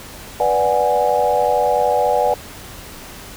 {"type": "chord", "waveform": "sine", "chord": "G# half-diminished seventh", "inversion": "first", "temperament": "equal", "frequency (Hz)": [493.9, 587.3, 740, 830.6], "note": ["B4", "D5", "F#5", "G#5"], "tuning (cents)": [0, 0, 0, 0], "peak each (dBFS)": -19, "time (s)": [0.4, 2.34], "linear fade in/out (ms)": 2, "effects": ["pink hiss -36 dBFS RMS until 3.36 s"]}